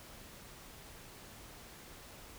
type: silence
effects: pink hiss -53 dBFS RMS until 2.38 s